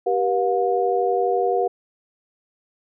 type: tone cluster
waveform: sine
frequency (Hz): 389.4 / 481.2 / 716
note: G4 / B4 / F5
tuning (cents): -12 / -45 / +43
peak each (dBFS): -22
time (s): 0.06-1.68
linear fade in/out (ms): 10
effects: none